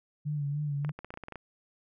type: tone with vibrato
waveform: sine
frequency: 145.7 Hz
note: D3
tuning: 13 cents flat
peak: -29 dBFS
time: 0.25-0.92 s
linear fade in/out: 20 ms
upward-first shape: sine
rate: 3.4 Hz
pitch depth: 49 cents each way
type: clicks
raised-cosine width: 0.5 ms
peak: -26 dBFS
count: 11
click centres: 0.848 / 0.893 / 0.99 / 1.046 / 1.105 / 1.14 / 1.174 / 1.237 / 1.284 / 1.323 / 1.357 s
effects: none